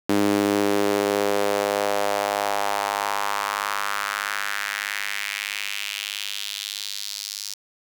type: tone with high-pass filter sweep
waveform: sawtooth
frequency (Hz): 101.6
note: G#2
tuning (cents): -38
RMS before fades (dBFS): -25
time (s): 0.09-7.54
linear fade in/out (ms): 5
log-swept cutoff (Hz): 280 to 5100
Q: 2.4
effects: 7-bit